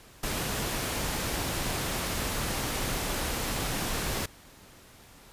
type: noise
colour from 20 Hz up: pink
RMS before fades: -31 dBFS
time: 0.23-4.26 s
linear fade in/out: 5 ms
effects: pink hiss -53 dBFS RMS until 5.32 s + resampled to 32000 Hz